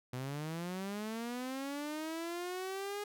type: linear sweep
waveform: sawtooth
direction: up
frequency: 122.9 to 415.3 Hz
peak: -34 dBFS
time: 0.13-3.04 s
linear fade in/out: 5 ms
effects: none